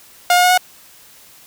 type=tone with pitch steps; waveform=sawtooth; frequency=711 / 717.6 / 724.3 / 731 Hz; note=F5 / F5 / F#5 / F#5; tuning=+31 / +47 / -37 / -21 cents; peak=-6 dBFS; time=0.3-0.576 s; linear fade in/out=2 ms; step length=69 ms; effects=white hiss -45 dBFS RMS until 1.46 s